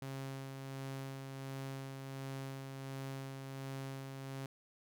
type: tone with tremolo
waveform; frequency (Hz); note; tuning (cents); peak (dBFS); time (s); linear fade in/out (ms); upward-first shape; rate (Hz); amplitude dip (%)
sawtooth; 135.1; C#3; -44; -37; 0.02-4.46; 2; sine; 1.4; 35
effects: none